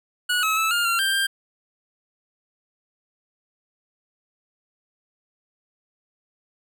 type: tone with pitch steps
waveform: 25% pulse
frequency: 1460 / 1288 / 1310 / 1409 / 1376 / 1579 / 1589 Hz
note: F#6 / E6 / E6 / F6 / F6 / G6 / G6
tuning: -24 / -41 / -11 / +15 / -26 / +12 / +23 cents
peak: -16 dBFS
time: 0.29-1.27 s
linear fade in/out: 10 ms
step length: 140 ms
effects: none